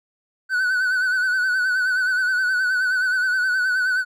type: tone with vibrato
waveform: triangle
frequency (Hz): 1500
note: F#6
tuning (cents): +23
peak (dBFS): -16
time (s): 0.49-4.05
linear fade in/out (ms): 50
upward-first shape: sine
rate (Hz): 9.5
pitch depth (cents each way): 52
effects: none